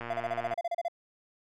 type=click train; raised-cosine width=0.5 ms; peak=-23 dBFS; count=63; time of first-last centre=0.01-0.535 s; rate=118 Hz
type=tone bursts; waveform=triangle; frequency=686 Hz; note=F5; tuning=31 cents flat; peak=-26 dBFS; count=12; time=0.1-0.883 s; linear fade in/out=5 ms; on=35 ms; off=33 ms
effects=none